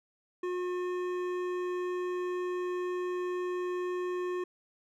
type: tone with hard clipping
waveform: triangle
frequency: 360.2 Hz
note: F#4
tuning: 46 cents flat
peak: -33 dBFS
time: 0.43-4.44 s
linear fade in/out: 5 ms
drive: 16 dB
effects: none